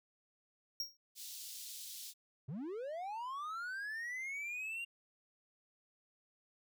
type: tone with exponential decay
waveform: square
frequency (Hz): 5588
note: F8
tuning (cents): 0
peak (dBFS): -34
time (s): 0.8-0.97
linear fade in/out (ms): 2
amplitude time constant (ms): 35
type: high-pass noise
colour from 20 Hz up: pink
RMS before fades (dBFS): -48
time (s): 1.15-2.14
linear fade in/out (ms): 50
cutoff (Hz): 3700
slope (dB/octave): 24
type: linear sweep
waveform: triangle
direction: up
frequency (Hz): 116.54 to 2800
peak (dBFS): -38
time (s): 2.48-4.85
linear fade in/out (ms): 10
effects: none